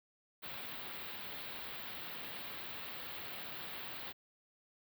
white band-stop noise, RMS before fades -45 dBFS, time 0.42-4.13 s, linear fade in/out 20 ms, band 4200 to 16000 Hz, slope 48 dB/octave, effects high-pass 80 Hz 12 dB/octave

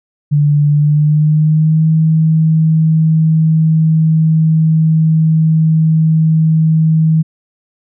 sine tone with pitch glide, 146.83 to 159.2 Hz, D3 to D#3, 0 to +40 cents, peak -7 dBFS, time 0.31-7.23 s, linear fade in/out 20 ms, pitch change +140 cents, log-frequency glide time 0.69-1.87 s, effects none

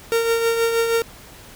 45% pulse tone with tremolo, 460 Hz, A#4, 23 cents flat, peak -15 dBFS, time 0.12-1.02 s, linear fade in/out 0 ms, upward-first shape triangle, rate 6.3 Hz, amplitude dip 50%, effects pink hiss -43 dBFS RMS until 1.55 s

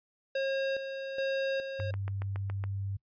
square tone with tremolo, 540 Hz, C#5, 45 cents flat, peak -29 dBFS, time 0.35-1.91 s, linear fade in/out 5 ms, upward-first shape square, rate 1.2 Hz, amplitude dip 55%
sine tone, 98.3 Hz, G2, 5 cents sharp, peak -32 dBFS, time 1.79-2.97 s, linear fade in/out 10 ms
click train, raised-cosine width 0.5 ms, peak -26 dBFS, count 7, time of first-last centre 1.8-2.639 s, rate 7.15 Hz
effects noise-tail reverb RT60 0.1 s tail -23 dB re dry + resampled to 11025 Hz

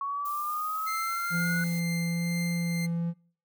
sine exponential sweep, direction up, 1108 to 1480 Hz, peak -29 dBFS, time 0.01-1.64 s, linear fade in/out 2 ms
violet noise, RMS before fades -43 dBFS, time 0.25-1.8 s, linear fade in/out 5 ms
sawtooth tone with tremolo, 2093 Hz, C7, in tune, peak -30 dBFS, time 0.86-2.87 s, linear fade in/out 20 ms, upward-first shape triangle, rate 2.1 Hz, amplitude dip 40%
triangle tone with vibrato, 170 Hz, F3, 46 cents flat, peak -25 dBFS, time 1.3-3.14 s, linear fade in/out 50 ms, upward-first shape sine, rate 1.1 Hz, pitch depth 13 cents each way
effects noise-tail reverb RT60 0.5 s tail -24 dB re dry

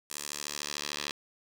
10% pulse tone with band-pass filter sweep, 73.42 Hz, D2, in tune, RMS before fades -38 dBFS, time 0.1-1.12 s, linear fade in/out 5 ms, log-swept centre 8600 to 3900 Hz, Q 1.2, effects none

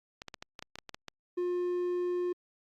clicks, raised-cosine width 0.2 ms, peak -24 dBFS, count 11, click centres 0.219 / 0.283 / 0.342 / 0.425 / 0.592 / 0.625 / 0.756 / 0.787 / 0.893 / 0.945 / 1.083 s
triangle tone, 355.8 Hz, F4, 32 cents sharp, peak -27 dBFS, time 1.37-2.33 s, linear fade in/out 10 ms
effects Opus 48 kbps

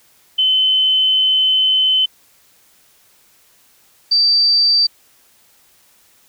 sine tone pair in turn, 3051 / 4654 Hz, G7 / D8, -48 / -17 cents, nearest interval perfect fifth, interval 731 cents, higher second, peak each -11 / -10 dBFS, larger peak second, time 0.38-2.06 / 4.11-4.87 s, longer first, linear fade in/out 10 ms, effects white hiss -53 dBFS RMS until 6.28 s

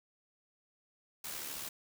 white noise with amplitude modulation, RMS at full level -40 dBFS, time 1.24-1.69 s, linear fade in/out 5 ms, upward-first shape sine, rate 73.9 Hz, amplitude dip 45%, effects none

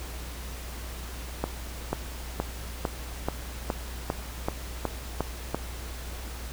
accelerating click train, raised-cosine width 1 ms, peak -12 dBFS, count 11, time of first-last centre 1.44-5.546 s, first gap 490 ms, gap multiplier 0.96, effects added 60 Hz sine -37 dBFS peak until 6.52 s + pink hiss -42 dBFS RMS until 6.52 s

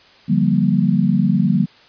sine chord, G minor seventh, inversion second, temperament just, 147 / 176.4 / 196 / 235.2 Hz, D3 / F3 / G3 / Bb3, +2 / +18 / 0 / +16 cents, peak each -20 / -18 / -17 / -19 dBFS, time 0.28-1.66 s, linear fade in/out 20 ms, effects white hiss -48 dBFS RMS until 1.88 s + resampled to 11025 Hz

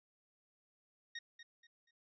25% pulse tone with echo, 1864.7 Hz, A#6, in tune, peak -39 dBFS, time 1.15-1.19 s, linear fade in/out 5 ms, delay 240 ms, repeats 3, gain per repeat -10 dB, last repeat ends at 1.91 s, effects resampled to 16000 Hz

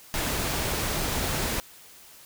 pink noise, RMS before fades -28 dBFS, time 0.14-1.6 s, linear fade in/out 0 ms, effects white hiss -50 dBFS RMS until 2.25 s

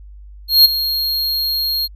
square tone with ADSR envelope, 4250 Hz, C8, 26 cents sharp, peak -4 dBFS, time 0.48-1.88 s, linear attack 170 ms, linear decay 15 ms, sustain -13 dB, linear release 33 ms, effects added 50 Hz sine -35 dBFS peak until 1.95 s

